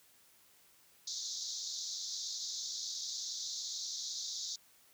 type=band-pass noise; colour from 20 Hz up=white; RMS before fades=-41 dBFS; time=1.07-4.56 s; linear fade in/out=5 ms; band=3600 to 6800 Hz; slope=96 dB/octave; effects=white hiss -65 dBFS RMS until 4.93 s + high-pass 60 Hz 12 dB/octave